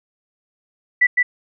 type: tone with echo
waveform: sine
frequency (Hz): 1971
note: B6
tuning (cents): -4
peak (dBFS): -10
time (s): 1.01-1.07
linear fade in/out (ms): 10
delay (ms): 160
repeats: 1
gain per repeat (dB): -2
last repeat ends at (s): 1.23
effects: none